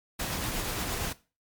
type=noise with tremolo; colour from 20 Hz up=pink; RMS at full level=-31 dBFS; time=0.19-1.13 s; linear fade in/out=10 ms; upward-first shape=triangle; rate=8.5 Hz; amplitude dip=30%; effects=noise-tail reverb RT60 0.3 s tail -17 dB re dry + MP3 96 kbps